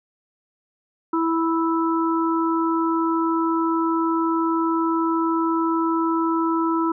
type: harmonic tone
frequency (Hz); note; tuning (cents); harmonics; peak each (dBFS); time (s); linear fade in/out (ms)
328.5; E4; -6; 1 / 3 / 4; -20 / -25 / -26; 1.13-6.92; 5
effects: none